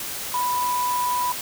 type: tone in noise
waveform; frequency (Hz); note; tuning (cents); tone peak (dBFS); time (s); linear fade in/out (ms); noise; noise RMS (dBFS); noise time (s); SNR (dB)
sine; 987.8; B5; 0; -21; 0.34-1.32; 2; white; -31; 0-1.41; +7
effects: none